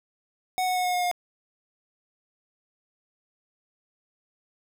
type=tone with pitch steps; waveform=square; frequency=740 / 734.5 / 729 / 723.5 / 718.1 / 712.7 Hz; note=F#5 / F#5 / F#5 / F#5 / F5 / F5; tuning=0 / -13 / -26 / -39 / +48 / +35 cents; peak=-24 dBFS; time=0.58-1.114 s; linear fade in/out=0 ms; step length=89 ms; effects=none